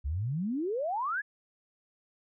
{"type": "exponential sweep", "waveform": "sine", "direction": "up", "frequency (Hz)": [64, 1752], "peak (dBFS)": -29, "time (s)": [0.04, 1.22], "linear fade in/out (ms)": 20, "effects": []}